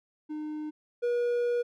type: tone pair in turn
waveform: triangle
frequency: 304.8 / 481.2 Hz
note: D#4 / B4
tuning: -36 / -45 cents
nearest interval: minor sixth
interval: 791 cents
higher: second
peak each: -31 / -23 dBFS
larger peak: second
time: 0.29-0.71 / 1.02-1.63 s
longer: second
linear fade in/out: 20 ms
effects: none